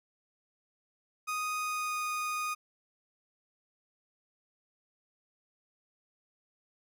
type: tone with pitch glide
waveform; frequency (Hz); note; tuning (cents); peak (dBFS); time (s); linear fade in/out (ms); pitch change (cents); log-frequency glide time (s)
30% pulse; 1244.5 to 1235.9; D#6 to D#6; 0 to -12; -29; 1.27-2.55; 20; -12; 1.58-2.01
effects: none